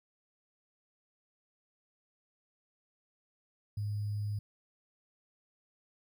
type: tone with sample-and-hold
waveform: sine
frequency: 103.83 Hz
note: G#2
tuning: in tune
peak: -32 dBFS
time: 3.77-4.39 s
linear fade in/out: 5 ms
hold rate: 4900 Hz
effects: none